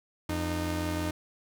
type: tone pair together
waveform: sawtooth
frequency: 85.9 / 306.1 Hz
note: F2 / D#4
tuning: -28 / -28 cents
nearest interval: octave + minor seventh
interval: 2200 cents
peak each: -28 dBFS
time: 0.29-1.11 s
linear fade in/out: 5 ms
effects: none